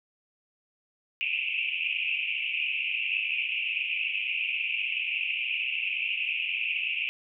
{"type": "band-pass noise", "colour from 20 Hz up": "pink", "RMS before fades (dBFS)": -30, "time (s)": [1.21, 7.09], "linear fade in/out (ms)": 0, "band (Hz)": [2400, 2800], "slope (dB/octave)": 96, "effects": []}